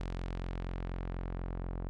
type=tone with low-pass filter sweep; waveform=sawtooth; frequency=44.15 Hz; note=F1; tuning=20 cents sharp; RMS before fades=-38 dBFS; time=0-1.89 s; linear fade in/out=0 ms; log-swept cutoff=5400 to 1100 Hz; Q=0.72; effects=none